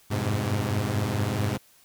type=tone cluster; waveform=sawtooth; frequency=88.4 / 100 / 104.5 / 128.3 Hz; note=F2 / G2 / G#2 / C3; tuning=+22 / +35 / +11 / -34 cents; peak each=-31 / -29 / -23 / -26 dBFS; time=0.1-1.58 s; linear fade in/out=20 ms; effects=white hiss -58 dBFS RMS until 1.84 s